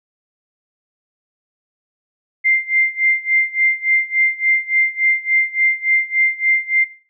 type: tone with tremolo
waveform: sine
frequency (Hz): 2094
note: C7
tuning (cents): +1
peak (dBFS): -10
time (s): 2.44-6.85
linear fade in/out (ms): 20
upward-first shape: sine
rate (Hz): 3.5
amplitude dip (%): 90
effects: noise-tail reverb RT60 0.4 s tail -17 dB re dry